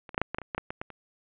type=clicks; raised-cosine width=0.5 ms; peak=-29 / -23 / -10 / -9 / -16 / -16 / -24 / -16 / -15 / -19 / -18 / -29 dBFS; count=12; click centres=0.092 / 0.145 / 0.179 / 0.216 / 0.346 / 0.385 / 0.417 / 0.548 / 0.58 / 0.705 / 0.815 / 0.903 s; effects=resampled to 8000 Hz + 8-bit